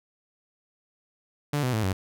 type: tone with pitch steps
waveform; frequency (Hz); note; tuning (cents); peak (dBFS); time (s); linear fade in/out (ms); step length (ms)
sawtooth; 146 / 126.37 / 109.38 / 94.67; D3 / B2 / A2 / F#2; -10 / +40 / -10 / +40; -20; 1.53-1.93; 5; 100
effects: none